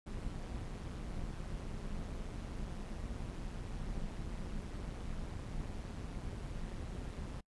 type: noise with amplitude modulation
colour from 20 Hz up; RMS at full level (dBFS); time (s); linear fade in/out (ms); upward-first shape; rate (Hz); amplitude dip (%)
brown; -39; 0.06-7.41; 10; sine; 181; 65
effects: noise-tail reverb RT60 0.1 s tail -26 dB re dry + resampled to 24000 Hz